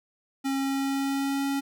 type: tone with pitch glide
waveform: square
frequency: 271.5 to 276.6 Hz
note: C#4 to C#4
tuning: -36 to -4 cents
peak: -26 dBFS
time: 0.44-1.61 s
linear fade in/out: 20 ms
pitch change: +32 cents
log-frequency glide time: 0.55-1.45 s
effects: none